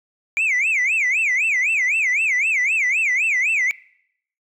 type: tone with vibrato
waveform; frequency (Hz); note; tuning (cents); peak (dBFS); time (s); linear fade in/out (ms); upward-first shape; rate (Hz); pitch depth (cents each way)
sine; 2298; D7; -38; -14; 0.37-3.71; 0; sine; 3.9; 270
effects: noise-tail reverb RT60 0.7 s tail -23 dB re dry + tanh soft clip ceiling -15 dBFS